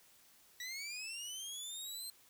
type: linear sweep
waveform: 20% pulse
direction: up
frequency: 1927 to 4174 Hz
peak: -37 dBFS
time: 0.6-2.1 s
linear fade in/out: 2 ms
effects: white hiss -65 dBFS RMS until 2.29 s